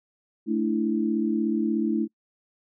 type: chord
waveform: sine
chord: A suspended fourth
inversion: none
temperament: just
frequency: 220 / 293.3 / 330 Hz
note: A3 / D4 / E4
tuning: 0 / -2 / +2 cents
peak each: -25 / -28 / -26 dBFS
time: 0.46-2.08 s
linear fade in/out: 50 ms
effects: noise-tail reverb RT60 0.1 s tail -26 dB re dry